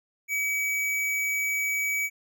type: tone with hard clipping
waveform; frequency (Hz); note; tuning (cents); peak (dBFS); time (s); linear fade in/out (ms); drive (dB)
sine; 2278; C#7; +47; -26; 0.28-2.1; 50; 18
effects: none